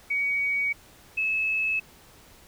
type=tone pair in turn; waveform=sine; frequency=2253 / 2596 Hz; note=C#7 / E7; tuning=+28 / -27 cents; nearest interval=major second; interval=245 cents; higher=second; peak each=-23 dBFS; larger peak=neither; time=0.1-0.73 / 1.17-1.8 s; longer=neither; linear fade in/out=10 ms; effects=pink hiss -53 dBFS RMS until 2.47 s